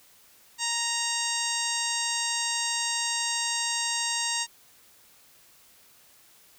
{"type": "harmonic tone", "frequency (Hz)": 932.3, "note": "A#5", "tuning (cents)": 0, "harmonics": [1, 2, 3, 4, 5, 6, 7, 8, 9], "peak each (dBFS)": [-35, -35, -35, -35, -35, -35, -35, -35, -35], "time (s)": [0.58, 4.47], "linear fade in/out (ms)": 50, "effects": ["white hiss -57 dBFS RMS until 6.58 s"]}